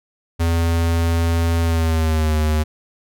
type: tone with pitch glide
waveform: square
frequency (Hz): 83.6 to 77.11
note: E2 to D#2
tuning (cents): +25 to -15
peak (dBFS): -16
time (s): 0.39-2.64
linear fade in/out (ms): 20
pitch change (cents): -140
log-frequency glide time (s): 1.62-2.36
effects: none